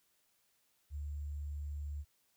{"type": "tone with sample-and-hold", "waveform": "sine", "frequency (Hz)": 73, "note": "D2", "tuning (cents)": -10, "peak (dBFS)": -38, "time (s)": [0.9, 2.05], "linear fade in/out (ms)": 50, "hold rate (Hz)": 7350, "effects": ["white hiss -75 dBFS RMS until 2.36 s"]}